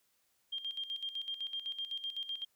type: tone with tremolo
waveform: sine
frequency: 3200 Hz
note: G7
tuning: 35 cents sharp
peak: -35 dBFS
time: 0.52-2.45 s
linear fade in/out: 10 ms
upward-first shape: square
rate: 7.9 Hz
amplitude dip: 70%
effects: white hiss -75 dBFS RMS until 2.55 s